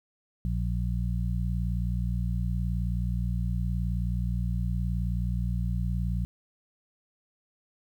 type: harmonic tone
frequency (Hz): 59.1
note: A#1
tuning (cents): +24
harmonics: 1 / 2 / 3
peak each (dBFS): -28 / -31 / -33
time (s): 0.45-6.25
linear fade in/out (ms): 0
effects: 10-bit